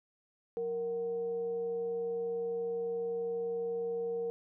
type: tone with frequency modulation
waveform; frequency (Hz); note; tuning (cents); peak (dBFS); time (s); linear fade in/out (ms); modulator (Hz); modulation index
sine; 465.8; A#4; -1; -32; 0.57-4.3; 0; 283; 0.25
effects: none